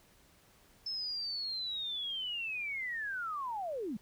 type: linear sweep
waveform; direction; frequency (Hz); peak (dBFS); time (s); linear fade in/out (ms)
sine; down; 5274 to 186.8; -35; 0.86-3.97; 5
effects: pink hiss -64 dBFS RMS until 4.01 s